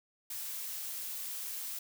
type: noise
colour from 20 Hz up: blue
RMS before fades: -40 dBFS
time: 0.3-1.79 s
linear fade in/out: 5 ms
effects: none